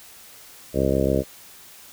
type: harmonic tone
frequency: 67.3 Hz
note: C2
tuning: 49 cents sharp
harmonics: 1 / 2 / 3 / 4 / 5 / 6 / 7 / 8 / 9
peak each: -27 / -27 / -27 / -27 / -27 / -27 / -27 / -27 / -27 dBFS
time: 0.73-1.24 s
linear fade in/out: 50 ms
effects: white hiss -46 dBFS RMS until 1.92 s